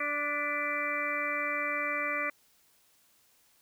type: harmonic tone with a mistuned harmonic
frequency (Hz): 293.3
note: D4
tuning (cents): -2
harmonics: 1 / 2 / 4 / 5 / 6 / 7 / 8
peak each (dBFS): -43 / -38 / -36 / -40 / -41 / -34 / -35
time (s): 0-2.3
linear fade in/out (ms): 5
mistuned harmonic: 7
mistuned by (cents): -45
effects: white hiss -66 dBFS RMS until 3.61 s